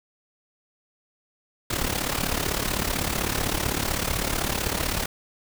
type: noise with amplitude modulation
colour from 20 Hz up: pink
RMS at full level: -23 dBFS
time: 1.7-5.06 s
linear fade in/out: 5 ms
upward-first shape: sine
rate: 35.8 Hz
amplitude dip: 75%
effects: none